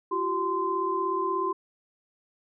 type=tone cluster; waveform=sine; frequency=345.7 / 382.3 / 1035 Hz; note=F4 / G4 / C6; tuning=-18 / -43 / -19 cents; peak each=-32 / -30 / -27 dBFS; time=0.11-1.53 s; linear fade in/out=10 ms; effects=none